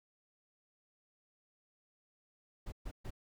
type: noise bursts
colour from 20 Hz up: brown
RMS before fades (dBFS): -42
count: 3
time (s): 2.66-3.106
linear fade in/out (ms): 10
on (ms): 62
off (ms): 130
effects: none